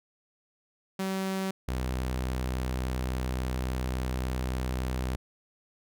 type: tone pair in turn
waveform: sawtooth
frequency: 191.1 / 63.55 Hz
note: G3 / C2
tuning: -44 / -50 cents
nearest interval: octave + perfect fifth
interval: 1906 cents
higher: first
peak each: -25 dBFS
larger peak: neither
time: 0.99-1.51 / 1.68-5.16 s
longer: second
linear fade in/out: 5 ms
effects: none